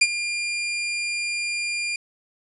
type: tone with ADSR envelope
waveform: sawtooth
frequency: 2400 Hz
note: D7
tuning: 37 cents sharp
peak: -8 dBFS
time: 0.01-1.96 s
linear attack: 8 ms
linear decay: 46 ms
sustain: -13 dB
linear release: 3 ms
effects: resampled to 24000 Hz + 8-bit